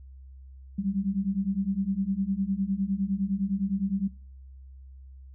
sine beating tone pair, 189.6 / 199.4 Hz, F#3 / G3, +43 / +30 cents, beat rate 9.8 Hz, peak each -29 / -28 dBFS, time 0.78-4.08 s, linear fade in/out 10 ms, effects noise-tail reverb RT60 0.4 s tail -21 dB re dry + added 66 Hz sine -44 dBFS peak until 5.34 s

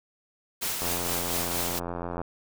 white noise with tremolo, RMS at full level -29 dBFS, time 0.61-1.8 s, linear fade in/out 20 ms, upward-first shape sine, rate 4.3 Hz, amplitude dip 35%
click train, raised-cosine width 1 ms, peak -19 dBFS, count 122, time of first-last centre 0.82-2.216 s, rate 86.7 Hz
effects none

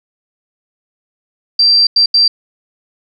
sine tone bursts at uneven times, 4704 Hz, D8, 2 cents sharp, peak -6 dBFS, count 3, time 1.59-1.87 / 1.96-2.06 / 2.14-2.28 s, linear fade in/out 5 ms, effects none

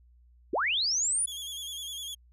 sine linear sweep, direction up, 257.4 to 9956 Hz, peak -25 dBFS, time 0.53-1.26 s, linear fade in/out 5 ms
sawtooth tone with vibrato, 3322 Hz, G#7, in tune, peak -33 dBFS, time 1.27-2.15 s, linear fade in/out 10 ms, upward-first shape square, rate 9.9 Hz, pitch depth 46 cents each way
effects added 60 Hz sine -56 dBFS peak until 2.32 s + resampled to 32000 Hz

